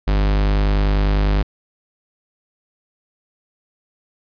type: tone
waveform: 45% pulse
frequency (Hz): 50.2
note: G1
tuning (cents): +42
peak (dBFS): -14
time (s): 0.07-1.43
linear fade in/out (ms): 10
effects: resampled to 11025 Hz